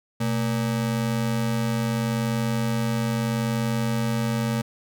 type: ring-modulated tone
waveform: square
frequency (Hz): 174.61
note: F3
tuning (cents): 0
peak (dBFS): -20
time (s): 0.2-4.62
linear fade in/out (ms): 10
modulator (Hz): 50.4
effects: none